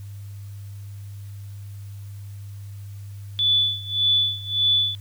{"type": "tone with tremolo", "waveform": "sine", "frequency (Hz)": 3467, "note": "A7", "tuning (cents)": -26, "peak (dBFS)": -15, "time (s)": [3.39, 4.95], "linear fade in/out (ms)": 0, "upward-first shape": "sine", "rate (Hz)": 1.7, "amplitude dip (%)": 90, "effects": ["added 100 Hz sine -34 dBFS peak until 5 s", "white hiss -55 dBFS RMS until 5 s"]}